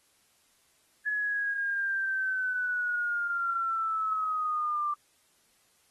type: linear sweep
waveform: sine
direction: down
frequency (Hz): 1700 to 1179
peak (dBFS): -27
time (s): 1.06-4.94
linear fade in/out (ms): 5
effects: white hiss -67 dBFS RMS until 5.9 s + AAC 32 kbps